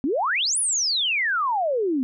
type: exponential two-way sweep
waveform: sine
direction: up then down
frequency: 245.7 to 10430 to 245.7 Hz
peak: -20 dBFS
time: 0.04-2.03 s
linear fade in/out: 0 ms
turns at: 0.59 s
effects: none